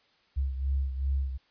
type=beating tone pair; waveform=sine; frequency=67.3 / 69.9 Hz; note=C2 / C#2; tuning=+49 / +15 cents; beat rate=2.6 Hz; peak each=-27 / -34 dBFS; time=0.36-1.38 s; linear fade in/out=20 ms; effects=white hiss -66 dBFS RMS until 1.5 s + resampled to 11025 Hz